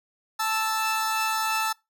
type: tone pair together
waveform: sawtooth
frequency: 880 / 1318.5 Hz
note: A5 / E6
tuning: 0 / 0 cents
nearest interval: perfect fifth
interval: 700 cents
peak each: -23 dBFS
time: 0.39-1.73 s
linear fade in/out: 10 ms
effects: noise-tail reverb RT60 0.2 s tail -23 dB re dry